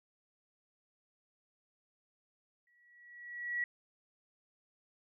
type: tone with exponential growth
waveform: sine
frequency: 1929 Hz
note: B6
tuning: 41 cents flat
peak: -30 dBFS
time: 2.67-3.64 s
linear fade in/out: 2 ms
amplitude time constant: 210 ms
effects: none